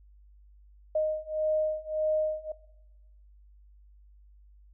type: beating tone pair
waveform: sine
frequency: 619 / 620.7 Hz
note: D#5 / D#5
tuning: -9 / -4 cents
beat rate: 1.7 Hz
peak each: -29 dBFS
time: 0.95-2.52 s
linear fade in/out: 5 ms
effects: noise-tail reverb RT60 1.0 s tail -19 dB re dry + added 50 Hz sine -53 dBFS peak until 4.73 s